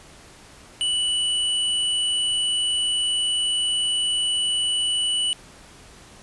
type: tone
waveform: square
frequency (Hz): 2960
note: F#7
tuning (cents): 0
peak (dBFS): -21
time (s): 0.81-5.33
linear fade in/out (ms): 0
effects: pink hiss -47 dBFS RMS until 6.22 s + resampled to 24000 Hz